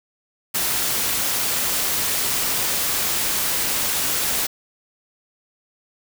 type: noise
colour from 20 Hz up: white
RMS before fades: -22 dBFS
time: 0.54-4.47 s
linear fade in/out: 10 ms
effects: none